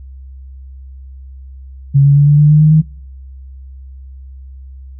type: tone with pitch steps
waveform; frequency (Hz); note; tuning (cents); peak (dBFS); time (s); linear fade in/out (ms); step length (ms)
sine; 139.1 / 141.45 / 143.84 / 146.27 / 148.74 / 151.25 / 153.81 / 156.41; C#3 / C#3 / D3 / D3 / D3 / D#3 / D#3 / D#3; +6 / +35 / -36 / -7 / +22 / -49 / -20 / +9; -4; 1.94-2.82; 20; 110
effects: noise-tail reverb RT60 0.5 s tail -24 dB re dry + added 66 Hz sine -30 dBFS peak until 4.99 s